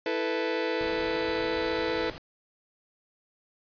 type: chord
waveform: sawtooth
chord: E suspended fourth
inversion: none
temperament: just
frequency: 329.6 / 439.5 / 494.4 Hz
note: E4 / A4 / B4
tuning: 0 / -2 / +2 cents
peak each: -28 / -27 / -26 dBFS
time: 0.06-2.1 s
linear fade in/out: 2 ms
type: noise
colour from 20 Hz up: pink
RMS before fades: -42 dBFS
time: 0.81-2.18 s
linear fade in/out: 0 ms
effects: resampled to 11025 Hz